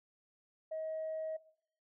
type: tone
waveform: sine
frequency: 634 Hz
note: D#5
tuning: 32 cents sharp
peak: -36 dBFS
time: 0.71-1.37 s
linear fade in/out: 10 ms
effects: noise-tail reverb RT60 0.6 s tail -18 dB re dry + tanh soft clip ceiling -33 dBFS